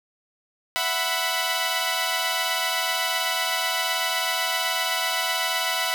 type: chord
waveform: 10% pulse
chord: E suspended second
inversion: none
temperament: equal with one note detuned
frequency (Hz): 659.3 / 740 / 992.9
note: E5 / F#5 / B5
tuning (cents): 0 / 0 / +9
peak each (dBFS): -20 / -19 / -18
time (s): 0.76-5.94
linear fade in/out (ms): 0
effects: none